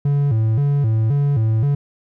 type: tone with vibrato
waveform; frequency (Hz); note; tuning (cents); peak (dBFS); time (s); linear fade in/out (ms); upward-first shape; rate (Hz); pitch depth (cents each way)
triangle; 125.6; B2; +30; -12; 0.05-1.75; 5; square; 1.9; 220
effects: none